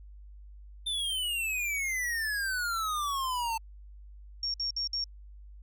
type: exponential sweep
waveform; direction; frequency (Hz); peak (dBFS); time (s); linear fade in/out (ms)
square; down; 3592 to 885; -30; 0.86-3.58; 10
type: tone bursts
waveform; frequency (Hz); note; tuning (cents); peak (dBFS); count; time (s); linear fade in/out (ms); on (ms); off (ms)
sine; 5530; F8; -18; -29; 4; 4.43-5.041; 2; 110; 57
effects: added 50 Hz sine -46 dBFS peak until 5.62 s